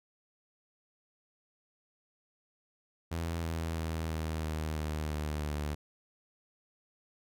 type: tone with pitch steps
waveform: sawtooth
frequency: 83.3 / 81.96 / 80.65 / 79.35 / 78.08 / 76.83 / 75.6 / 74.38 Hz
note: E2 / E2 / E2 / D#2 / D#2 / D#2 / D#2 / D2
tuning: +19 / -9 / -37 / +35 / +7 / -21 / -49 / +23 cents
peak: -29 dBFS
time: 3.11-5.75 s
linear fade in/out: 10 ms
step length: 330 ms
effects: none